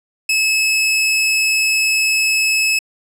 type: tone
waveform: sawtooth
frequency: 2591 Hz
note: E7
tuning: 30 cents flat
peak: -10 dBFS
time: 0.29-2.79 s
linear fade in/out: 5 ms
effects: low-pass 12000 Hz 12 dB/octave

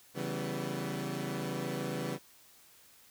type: chord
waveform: 20% pulse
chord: C# half-diminished seventh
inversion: none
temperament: equal with one note detuned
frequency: 138.59 / 164.81 / 192.96 / 246.9 Hz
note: C#3 / E3 / G3 / B3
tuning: 0 / 0 / -27 / 0 cents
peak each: -34 / -35 / -35 / -37 dBFS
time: 0.14-2.19 s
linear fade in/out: 50 ms
effects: white hiss -60 dBFS RMS until 3.1 s

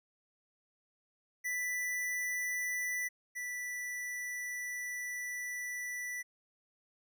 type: tone pair in turn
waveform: square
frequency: 1979 / 1970.8 Hz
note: B6 / B6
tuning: +3 / -4 cents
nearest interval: unison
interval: 7 cents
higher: first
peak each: -34 / -38 dBFS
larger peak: first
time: 1.44-3.09 / 3.35-6.23 s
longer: second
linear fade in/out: 20 ms
effects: none

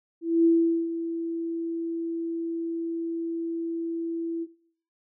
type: tone with ADSR envelope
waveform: sine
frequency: 332.6 Hz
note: E4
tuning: 16 cents sharp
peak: -15 dBFS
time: 0.21-4.47 s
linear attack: 240 ms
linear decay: 430 ms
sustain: -12 dB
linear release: 45 ms
effects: noise-tail reverb RT60 0.6 s tail -19 dB re dry

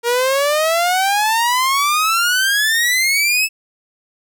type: exponential sweep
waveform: sawtooth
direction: up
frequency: 466.1 to 2637 Hz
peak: -10 dBFS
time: 0.03-3.49 s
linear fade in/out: 50 ms
effects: none

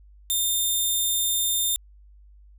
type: tone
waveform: 10% pulse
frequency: 3620 Hz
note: A7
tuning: 48 cents sharp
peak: -14 dBFS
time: 0.3-1.76 s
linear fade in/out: 0 ms
effects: added 50 Hz sine -48 dBFS peak until 2.58 s

